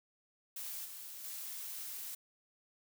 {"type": "noise with level steps", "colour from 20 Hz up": "blue", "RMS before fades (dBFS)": [-43, -48, -44], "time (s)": [0.56, 2.15], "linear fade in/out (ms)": 5, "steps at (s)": [0.84, 1.23], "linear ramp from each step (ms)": 20, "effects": []}